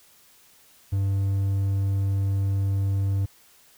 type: tone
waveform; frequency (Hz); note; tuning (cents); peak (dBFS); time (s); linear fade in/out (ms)
triangle; 98; G2; 0; -19; 0.92-3.26; 10
effects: white hiss -56 dBFS RMS until 3.77 s